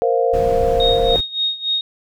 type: chord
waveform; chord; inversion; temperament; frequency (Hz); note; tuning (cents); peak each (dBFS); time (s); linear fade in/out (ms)
sine; Bb suspended second; none; equal; 466.2 / 523.3 / 698.5; Bb4 / C5 / F5; 0 / 0 / 0; -17 / -18 / -20; 0.02-1.16; 0
type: noise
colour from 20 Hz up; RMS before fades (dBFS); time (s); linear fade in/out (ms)
brown; -24; 0.33-1.21; 10
type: tone with tremolo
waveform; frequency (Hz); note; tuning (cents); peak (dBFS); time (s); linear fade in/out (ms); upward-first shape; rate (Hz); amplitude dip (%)
sine; 3729; A#7; 0; -15; 0.8-1.81; 2; sine; 3.5; 85
effects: none